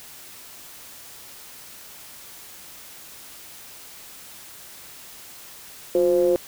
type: ring-modulated tone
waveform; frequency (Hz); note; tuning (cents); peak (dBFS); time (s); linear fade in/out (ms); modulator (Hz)
triangle; 83.3; E2; +19; -11; 5.95-6.36; 0; 440
effects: white hiss -43 dBFS RMS until 6.47 s